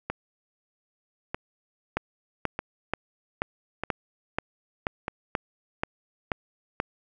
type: two click trains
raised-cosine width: 0.5 ms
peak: -14 / -10 dBFS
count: 5 / 11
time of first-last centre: 0.1-5.081 / 1.97-6.801 s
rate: 0.803 / 2.07 Hz
effects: none